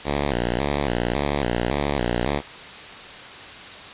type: tone with vibrato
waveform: 5% pulse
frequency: 65.41 Hz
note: C2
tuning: in tune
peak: -10 dBFS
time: 0.04-2.42 s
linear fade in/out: 50 ms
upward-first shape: square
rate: 1.8 Hz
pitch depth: 160 cents each way
effects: white hiss -38 dBFS RMS until 3.93 s + resampled to 8000 Hz